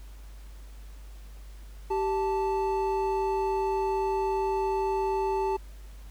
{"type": "tone pair together", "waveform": "triangle", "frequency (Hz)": [388.2, 880], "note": ["G4", "A5"], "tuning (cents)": [-17, 0], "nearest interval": "octave + major second", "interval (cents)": 1417, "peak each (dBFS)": [-25, -27], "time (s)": [1.9, 5.57], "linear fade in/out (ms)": 10, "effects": ["added 50 Hz sine -42 dBFS peak until 6.1 s", "pink hiss -57 dBFS RMS until 6.1 s"]}